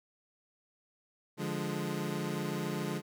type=chord; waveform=25% pulse; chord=D diminished; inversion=none; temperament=equal; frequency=146.83 / 174.61 / 207.7 Hz; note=D3 / F3 / Ab3; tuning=0 / 0 / 0 cents; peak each=-34 dBFS; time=1.37-3.02 s; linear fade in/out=50 ms; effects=none